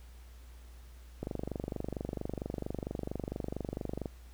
click train, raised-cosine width 2 ms, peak -22 dBFS, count 70, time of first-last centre 1.23-4.058 s, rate 24.4 Hz, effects added 60 Hz sine -49 dBFS peak until 4.33 s + pink hiss -62 dBFS RMS until 4.33 s

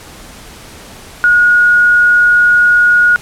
sine tone, 1445 Hz, F#6, 41 cents flat, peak -5 dBFS, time 1.24-3.16 s, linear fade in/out 0 ms, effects pink hiss -34 dBFS RMS until 3.21 s + low-pass 12000 Hz 12 dB/octave

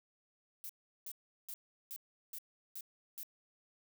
violet noise bursts, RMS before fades -45 dBFS, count 7, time 0.64-3.231 s, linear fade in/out 0 ms, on 53 ms, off 370 ms, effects none

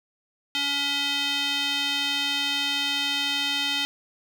square tone with band-pass filter, 283.2 Hz, C#4, 37 cents sharp, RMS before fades -26 dBFS, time 0.55-3.85 s, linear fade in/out 0 ms, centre 3300 Hz, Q 3.2, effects 7-bit

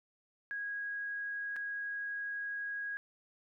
sine tone with dropouts, 1648 Hz, G#6, 14 cents flat, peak -36 dBFS, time 0.51-2.97 s, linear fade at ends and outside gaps 0 ms, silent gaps 1.561-1.565 s, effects none

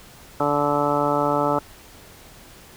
harmonic tone, 145.4 Hz, D3, 17 cents flat, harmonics 1 / 2 / 3 / 4 / 5 / 6 / 7 / 8 / 9, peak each -31 / -26 / -27 / -24 / -29 / -25 / -31 / -31 / -26 dBFS, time 0.4-1.59 s, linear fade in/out 2 ms, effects pink hiss -46 dBFS RMS until 2.76 s

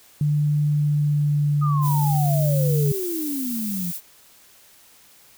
sine tone with pitch glide, 148.1 to 146.06 Hz, D3 to D3, +15 to -9 cents, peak -17 dBFS, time 0.21-2.92 s, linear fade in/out 2 ms, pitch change -24 cents, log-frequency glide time 0.66-1.63 s
sine exponential sweep, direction down, 1258 to 169.1 Hz, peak -25 dBFS, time 1.61-3.92 s, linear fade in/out 20 ms
violet noise, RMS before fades -31 dBFS, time 1.81-4.01 s, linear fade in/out 50 ms
effects white hiss -52 dBFS RMS until 5.37 s

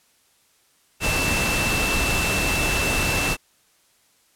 sine tone in noise, 2663 Hz, E7, 17 cents sharp, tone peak -24 dBFS, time 1-3.37 s, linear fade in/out 50 ms, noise pink, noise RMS -23 dBFS, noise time 1-3.37 s, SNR -4 dB, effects white hiss -61 dBFS RMS until 4.35 s + low-pass 12000 Hz 12 dB/octave

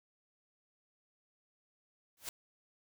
white noise with exponential growth, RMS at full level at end -37 dBFS, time 2.17-2.29 s, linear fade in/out 2 ms, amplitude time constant 26 ms, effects none

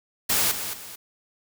white noise with echo, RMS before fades -22 dBFS, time 0.29-0.52 s, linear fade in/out 10 ms, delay 220 ms, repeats 2, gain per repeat -9 dB, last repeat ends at 0.96 s, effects none

